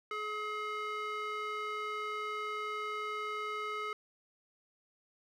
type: tone with band-pass filter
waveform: square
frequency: 424.4 Hz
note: G#4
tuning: 38 cents sharp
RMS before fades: -38 dBFS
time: 0.11-3.93 s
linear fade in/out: 2 ms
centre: 1600 Hz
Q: 2
effects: none